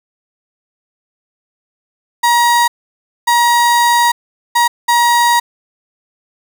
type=tone bursts at uneven times; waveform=35% pulse; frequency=951 Hz; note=A#5; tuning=34 cents sharp; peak=-7 dBFS; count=4; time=2.23-2.68 / 3.27-4.12 / 4.55-4.68 / 4.88-5.4 s; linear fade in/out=10 ms; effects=none